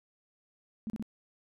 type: tone bursts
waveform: sine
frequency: 219 Hz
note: A3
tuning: 8 cents flat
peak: -33 dBFS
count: 3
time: 0.87-1.025 s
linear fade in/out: 0 ms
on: 29 ms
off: 34 ms
effects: none